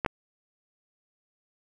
clicks, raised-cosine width 0.5 ms, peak -11 dBFS, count 2, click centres 0.048 / 0.062 s, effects none

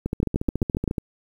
two click trains, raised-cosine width 3 ms, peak -12 / -9 dBFS, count 14 / 6, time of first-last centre 0.06-0.982 / 0.23-0.878 s, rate 14.1 / 7.72 Hz, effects 8-bit

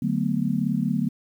sine chord, B minor seventh, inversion first, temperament just, 148.16 / 185.21 / 222.2 / 246.9 Hz, D3 / F#3 / A3 / B3, +16 / +2 / +17 / 0 cents, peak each -28 / -26 / -26 / -27 dBFS, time 0.02-1.09 s, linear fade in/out 5 ms, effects 9-bit

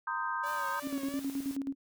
sine chord, C minor seventh, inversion third, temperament equal with one note detuned, 932.3 / 1029.7 / 1244.5 / 1568 Hz, Bb5 / C6 / Eb6 / G6, 0 / -28 / 0 / 0 cents, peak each -37 dBFS, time 0.07-0.8 s, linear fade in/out 5 ms
sawtooth tone with vibrato, 570 Hz, C#5, 48 cents sharp, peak -39 dBFS, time 0.43-1.2 s, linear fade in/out 10 ms, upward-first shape triangle, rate 2.9 Hz, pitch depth 82 cents each way
white noise, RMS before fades -49 dBFS, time 0.45-1.57 s, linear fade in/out 20 ms
sine tone with tremolo, 274.2 Hz, C#4, 19 cents flat, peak -30 dBFS, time 0.82-1.75 s, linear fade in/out 50 ms, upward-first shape square, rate 9.4 Hz, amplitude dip 65%
effects none

